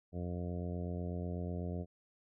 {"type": "harmonic tone", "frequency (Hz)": 88.1, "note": "F2", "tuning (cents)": 16, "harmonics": [1, 2, 3, 4, 5, 6, 7, 8], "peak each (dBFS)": [-39, -41, -47, -49, -48, -52, -50, -55], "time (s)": [0.12, 1.86], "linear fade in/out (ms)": 50, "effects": []}